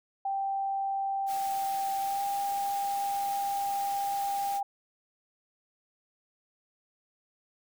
sine tone with pitch glide, 784 to 798.2 Hz, G5 to G5, 0 to +31 cents, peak -28 dBFS, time 0.25-4.63 s, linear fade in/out 5 ms, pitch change +31 cents, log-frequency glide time 1.97-2.26 s
white noise, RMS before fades -43 dBFS, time 1.26-4.61 s, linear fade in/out 50 ms
effects none

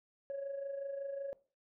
sine tone with amplitude modulation, 554.4 Hz, C#5, in tune, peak -34 dBFS, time 0.3-1.33 s, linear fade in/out 0 ms, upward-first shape sine, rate 25.4 Hz, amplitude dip 55%, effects noise-tail reverb RT60 0.4 s tail -21 dB re dry + tanh soft clip ceiling -34 dBFS

